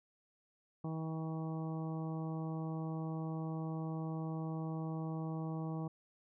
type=harmonic tone; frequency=160 Hz; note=D#3; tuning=49 cents sharp; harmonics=1 / 2 / 3 / 4 / 5 / 6 / 7; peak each=-38 / -44 / -50 / -52 / -51 / -56 / -54 dBFS; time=0.84-5.88 s; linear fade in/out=5 ms; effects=none